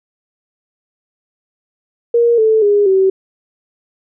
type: tone with pitch steps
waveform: sine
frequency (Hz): 470.8 / 439.3 / 409.9 / 382.4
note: A#4 / A4 / G#4 / G4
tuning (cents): +17 / -3 / -23 / -43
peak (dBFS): -8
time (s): 2.14-3.1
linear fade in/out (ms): 5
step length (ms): 240
effects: none